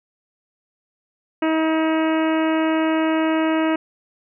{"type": "harmonic tone", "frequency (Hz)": 318.5, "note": "D#4", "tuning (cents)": 41, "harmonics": [1, 2, 3, 4, 5, 6, 7, 8, 9], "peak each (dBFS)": [-18, -24, -28, -30, -32, -34, -35, -36, -37], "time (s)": [1.42, 3.76], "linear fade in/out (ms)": 5, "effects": []}